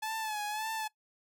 sawtooth tone with vibrato, 860 Hz, A5, 40 cents flat, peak -30 dBFS, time 0.02-0.88 s, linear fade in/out 10 ms, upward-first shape sine, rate 1.8 Hz, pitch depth 58 cents each way, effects noise-tail reverb RT60 0.1 s tail -20 dB re dry

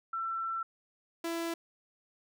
sine / sawtooth tone pair in turn, 1342 / 334.2 Hz, E6 / E4, +31 / +24 cents, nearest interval 2 octaves, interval 2407 cents, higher first, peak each -32 / -29 dBFS, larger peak second, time 0.13-0.63 / 1.24-1.54 s, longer first, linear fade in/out 5 ms, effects none

